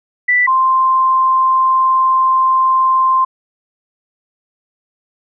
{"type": "tone pair in turn", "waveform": "sine", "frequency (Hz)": [1975.5, 1046.5], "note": ["B6", "C6"], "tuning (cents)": [0, 0], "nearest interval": "major seventh", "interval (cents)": 1100, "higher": "first", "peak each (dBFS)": -9, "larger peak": "neither", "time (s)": [[0.28, 0.47], [0.47, 3.25]], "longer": "second", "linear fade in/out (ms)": 10, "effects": []}